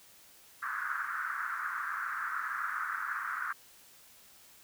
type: band-pass noise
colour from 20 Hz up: white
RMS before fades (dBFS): -36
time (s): 0.62-3.53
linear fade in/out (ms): 10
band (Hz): 1200 to 1600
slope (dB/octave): 48
effects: white hiss -58 dBFS RMS until 4.63 s